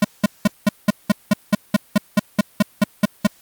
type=tone bursts; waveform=square; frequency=206.3 Hz; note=G#3; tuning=11 cents flat; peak=-11 dBFS; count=16; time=0.02-3.27 s; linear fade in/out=5 ms; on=25 ms; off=190 ms; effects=white hiss -52 dBFS RMS until 3.41 s + Opus 48 kbps